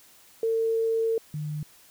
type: tone pair in turn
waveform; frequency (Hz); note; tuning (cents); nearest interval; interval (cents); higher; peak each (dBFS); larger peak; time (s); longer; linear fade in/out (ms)
sine; 451.5 / 150.67; A4 / D3; +45 / +45; octave + perfect fifth; 1900; first; -22 / -29; first; 0.43-1.18 / 1.34-1.63; first; 2
effects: white hiss -55 dBFS RMS until 1.9 s